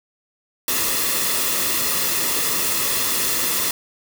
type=noise with comb filter; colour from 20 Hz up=white; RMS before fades=-21 dBFS; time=0.68-3.71 s; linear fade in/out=2 ms; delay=1.3 ms; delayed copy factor=-0.55; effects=none